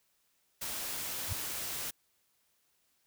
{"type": "noise", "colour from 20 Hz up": "white", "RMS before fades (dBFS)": -38, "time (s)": [0.61, 1.91], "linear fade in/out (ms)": 10}
{"type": "tone with exponential growth", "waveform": "sine", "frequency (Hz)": 92, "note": "F#2", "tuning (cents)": -9, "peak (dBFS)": -28, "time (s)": [1.25, 1.33], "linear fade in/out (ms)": 5, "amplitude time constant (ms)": 16}
{"effects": ["white hiss -74 dBFS RMS until 3.06 s"]}